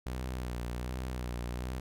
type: tone with vibrato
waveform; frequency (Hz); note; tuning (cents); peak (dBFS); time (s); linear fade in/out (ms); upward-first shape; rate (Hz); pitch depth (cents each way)
sawtooth; 61.74; B1; 0; -31; 0.06-1.8; 5; sine; 1.3; 51
effects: none